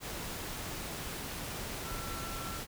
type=tone in noise; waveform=sine; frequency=1345 Hz; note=E6; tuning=34 cents sharp; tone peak=-44 dBFS; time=1.83-2.63 s; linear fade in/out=50 ms; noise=pink; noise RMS=-40 dBFS; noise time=0-2.67 s; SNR=-7 dB; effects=none